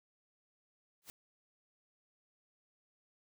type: noise with exponential growth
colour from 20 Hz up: white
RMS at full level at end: -45 dBFS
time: 1.02-1.1 s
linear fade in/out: 0 ms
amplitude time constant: 17 ms
effects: none